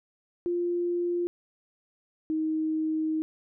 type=tone pair in turn; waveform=sine; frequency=349.2 / 314.5 Hz; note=F4 / D#4; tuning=0 / +19 cents; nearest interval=major second; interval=181 cents; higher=first; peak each=-25 dBFS; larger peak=neither; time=0.46-1.27 / 2.3-3.22 s; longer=second; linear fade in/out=0 ms; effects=none